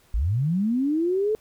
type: linear sweep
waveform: sine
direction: up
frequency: 45.81 to 440.9 Hz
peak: -20 dBFS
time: 0.14-1.35 s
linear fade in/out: 0 ms
effects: pink hiss -59 dBFS RMS until 1.4 s